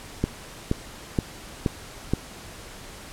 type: click train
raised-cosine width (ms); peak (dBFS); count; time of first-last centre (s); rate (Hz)
3; -8; 5; 0.24-2.136; 2.11
effects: pink hiss -42 dBFS RMS until 3.12 s + low-pass 11000 Hz 12 dB/octave